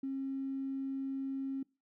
triangle tone with tanh clipping, 270 Hz, C#4, 45 cents flat, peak -34 dBFS, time 0.03-1.63 s, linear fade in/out 5 ms, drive 2 dB, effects noise-tail reverb RT60 0.3 s tail -25 dB re dry

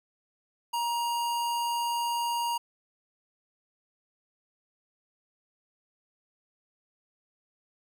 square tone, 944 Hz, A#5, 22 cents sharp, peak -28 dBFS, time 0.73-2.58 s, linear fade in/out 10 ms, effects none

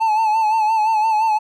triangle tone with vibrato, 873 Hz, A5, 14 cents flat, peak -12 dBFS, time 0-1.39 s, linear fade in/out 20 ms, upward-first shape sine, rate 5.8 Hz, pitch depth 55 cents each way, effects none

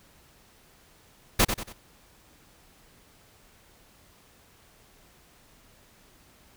pink noise with echo, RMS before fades -19 dBFS, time 1.39-1.45 s, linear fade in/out 10 ms, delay 93 ms, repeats 3, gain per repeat -8 dB, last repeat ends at 1.729 s, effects pink hiss -58 dBFS RMS until 6.56 s

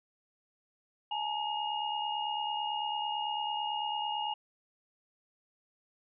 sine tone cluster, 842 / 911 / 2856 Hz, G#5 / A#5 / F7, +24 / -40 / +38 cents, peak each -34 / -38 / -37 dBFS, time 1.11-4.34 s, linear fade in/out 5 ms, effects none

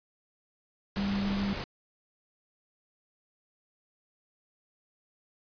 sine tone in noise, 198.9 Hz, G3, 25 cents sharp, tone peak -28 dBFS, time 0.97-1.53 s, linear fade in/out 0 ms, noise pink, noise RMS -36 dBFS, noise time 0.96-1.64 s, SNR +5 dB, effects resampled to 11025 Hz

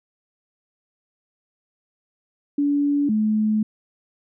sine tone pair in turn, 287 / 215 Hz, D4 / A3, -40 / -40 cents, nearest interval perfect fourth, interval 500 cents, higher first, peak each -17 dBFS, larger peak neither, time 2.58-3.09 / 3.09-3.63 s, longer second, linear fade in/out 5 ms, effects none

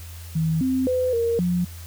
sine tone with pitch steps, 160.3 / 260.5 / 507 / 464.7 / 177.2 Hz, E3 / C4 / B4 / A#4 / F3, -48 / -7 / +45 / -5 / +25 cents, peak -19 dBFS, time 0.35-1.65 s, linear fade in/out 10 ms, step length 260 ms, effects added 84 Hz sine -36 dBFS peak until 1.86 s + white hiss -45 dBFS RMS until 1.86 s

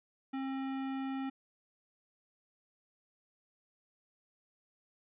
sine tone with hard clipping, 267.9 Hz, C4, 41 cents sharp, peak -37 dBFS, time 0.33-1.3 s, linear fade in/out 10 ms, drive 18 dB, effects resampled to 8000 Hz

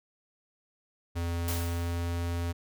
square tone with pitch glide, 85.2 to 85.74 Hz, F2 to F2, -42 to -31 cents, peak -30 dBFS, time 1.15-2.53 s, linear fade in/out 20 ms, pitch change +11 cents, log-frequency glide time 1.48-2.08 s
white noise with exponential decay, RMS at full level -34 dBFS, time 1.48-2.17 s, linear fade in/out 2 ms, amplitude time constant 150 ms
effects none

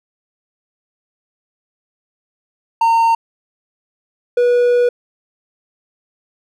triangle tone pair in turn, 915 / 486.4 Hz, A#5 / B4, -32 / -26 cents, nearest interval major seventh, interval 1094 cents, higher first, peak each -8 dBFS, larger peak neither, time 2.81-3.15 / 4.37-4.89 s, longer second, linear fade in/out 5 ms, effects none

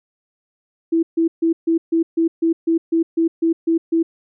sine tone bursts, 329.6 Hz, E4, in tune, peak -13 dBFS, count 13, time 0.92-4.03 s, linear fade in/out 10 ms, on 110 ms, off 140 ms, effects none

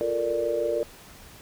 sine chord, Bb major seventh, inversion second, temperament equal, 349.2 / 440 / 466.2 / 587.3 Hz, F4 / A4 / Bb4 / D5, 0 / 0 / 0 / 0 cents, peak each -32 / -33 / -27 / -27 dBFS, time 0.01-0.83 s, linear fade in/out 0 ms, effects pink hiss -48 dBFS RMS until 1.41 s

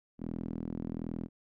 sawtooth tone with band-pass filter, 41.2 Hz, E1, in tune, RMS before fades -38 dBFS, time 0.18-1.29 s, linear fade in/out 50 ms, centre 240 Hz, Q 2.5, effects none

